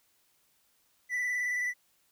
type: tone with vibrato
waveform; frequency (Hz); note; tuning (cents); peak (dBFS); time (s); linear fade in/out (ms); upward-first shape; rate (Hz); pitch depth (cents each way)
triangle; 1976; B6; 0; -27; 1.09-1.74; 50; square; 19; 21
effects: white hiss -70 dBFS RMS until 2.11 s